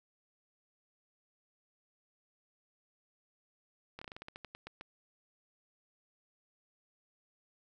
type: slowing click train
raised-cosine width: 0.3 ms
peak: -29 dBFS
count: 13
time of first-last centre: 3.99-4.811 s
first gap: 25 ms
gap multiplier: 1.17
effects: none